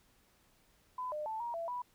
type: tone with pitch steps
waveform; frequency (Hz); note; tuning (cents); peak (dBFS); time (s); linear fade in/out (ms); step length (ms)
sine; 1006 / 604 / 879 / 946 / 670 / 983; B5 / D5 / A5 / A#5 / E5 / B5; +32 / +48 / -2 / +25 / +28 / -8; -36; 0.98-1.82; 5; 140
effects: pink hiss -69 dBFS RMS until 1.94 s